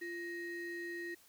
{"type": "ring-modulated tone", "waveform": "triangle", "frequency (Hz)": 1108.7, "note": "C#6", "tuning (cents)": 0, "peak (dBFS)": -35, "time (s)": [0.01, 1.15], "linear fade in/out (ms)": 10, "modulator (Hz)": 764, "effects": ["white hiss -64 dBFS RMS until 1.28 s"]}